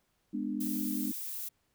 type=chord; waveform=sine; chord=G# diminished; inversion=none; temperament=just; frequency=207.7 / 249.2 / 299 Hz; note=G#3 / B3 / D4; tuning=0 / +16 / +31 cents; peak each=-36 dBFS; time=0.33-1.12 s; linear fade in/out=10 ms
type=noise; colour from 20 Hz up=violet; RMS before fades=-39 dBFS; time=0.6-1.49 s; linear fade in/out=10 ms
effects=pink hiss -75 dBFS RMS until 1.74 s